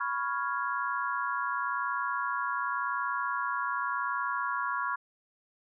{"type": "chord", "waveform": "sine", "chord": "C# dominant seventh", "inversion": "third", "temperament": "equal", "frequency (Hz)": [987.8, 1108.7, 1396.9, 1661.2], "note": ["B5", "C#6", "E#6", "G#6"], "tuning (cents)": [0, 0, 0, 0], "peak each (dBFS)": [-35, -33, -34, -37], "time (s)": [0, 4.96], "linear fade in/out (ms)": 10, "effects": []}